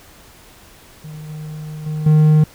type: tone with level steps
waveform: triangle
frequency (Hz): 153.8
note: D#3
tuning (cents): -20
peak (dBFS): -28 / -25 / -18 / -6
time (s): 1.04-2.44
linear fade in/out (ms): 5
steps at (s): 1.29 / 1.86 / 2.06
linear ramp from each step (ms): 5
effects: pink hiss -45 dBFS RMS until 2.54 s